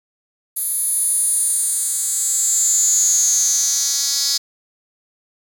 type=tone with high-pass filter sweep; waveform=10% pulse; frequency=277.5 Hz; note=C#4; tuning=2 cents sharp; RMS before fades=-18 dBFS; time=0.56-4.38 s; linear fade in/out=10 ms; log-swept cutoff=11000 to 5200 Hz; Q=9.7; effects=none